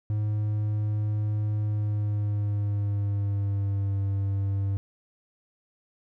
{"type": "tone with pitch glide", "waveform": "triangle", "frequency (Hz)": [105.7, 98.62], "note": ["G#2", "G2"], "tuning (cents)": [31, 11], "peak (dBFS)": -22, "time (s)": [0.1, 4.77], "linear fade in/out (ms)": 0, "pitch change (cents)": -120, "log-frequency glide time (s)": [1.62, 3.99], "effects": []}